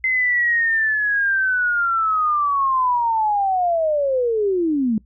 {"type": "linear sweep", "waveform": "sine", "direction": "down", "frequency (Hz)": [2067, 207.7], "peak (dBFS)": -16, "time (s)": [0.04, 4.98], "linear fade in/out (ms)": 2, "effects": ["noise-tail reverb RT60 0.1 s tail -22 dB re dry", "added 60 Hz sine -50 dBFS peak until 5.05 s"]}